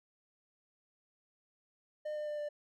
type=tone with pitch steps; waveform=triangle; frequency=606 / 601.1 / 596.3 / 591.5 Hz; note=D#5 / D5 / D5 / D5; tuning=-46 / +40 / +26 / +12 cents; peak=-34 dBFS; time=2.05-2.49 s; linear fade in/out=10 ms; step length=110 ms; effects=none